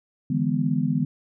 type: chord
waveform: sine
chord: E dominant seventh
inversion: third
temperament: just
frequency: 148.33 / 164.81 / 206 / 247.2 Hz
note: D3 / E3 / G#3 / B3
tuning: +18 / 0 / -14 / +2 cents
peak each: -26 / -26 / -27 / -25 dBFS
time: 0.3-1.05 s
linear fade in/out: 5 ms
effects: none